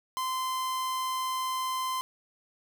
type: tone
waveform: 45% pulse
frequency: 1035 Hz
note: C6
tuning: 19 cents flat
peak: -29 dBFS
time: 0.17-2.01 s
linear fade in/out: 0 ms
effects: none